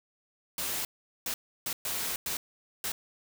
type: noise bursts at uneven times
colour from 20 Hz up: white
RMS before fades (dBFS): -33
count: 6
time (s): 0.58-0.85 / 1.26-1.34 / 1.66-1.73 / 1.85-2.16 / 2.26-2.37 / 2.84-2.92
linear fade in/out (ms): 2
effects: none